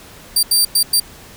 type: tone bursts at uneven times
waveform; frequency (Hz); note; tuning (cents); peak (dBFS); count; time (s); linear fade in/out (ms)
20% pulse; 4679; D8; -7; -5; 4; 0.36-0.43 / 0.51-0.65 / 0.75-0.83 / 0.93-1; 5
effects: pink hiss -40 dBFS RMS until 1.36 s